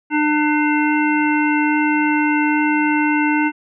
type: harmonic tone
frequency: 300.2 Hz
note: D4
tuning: 38 cents sharp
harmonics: 1 / 3 / 5 / 7 / 9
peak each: -16 / -21 / -23 / -24 / -26 dBFS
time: 0.1-3.52 s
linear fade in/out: 50 ms
effects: none